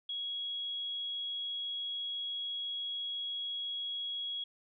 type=tone; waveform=sine; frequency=3322 Hz; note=G#7; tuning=in tune; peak=-35 dBFS; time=0.09-4.44 s; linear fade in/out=5 ms; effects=none